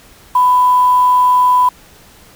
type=tone with quantisation; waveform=sine; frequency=997 Hz; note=B5; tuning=16 cents sharp; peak=-7 dBFS; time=0.35-1.69 s; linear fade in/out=5 ms; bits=5; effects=pink hiss -43 dBFS RMS until 2.35 s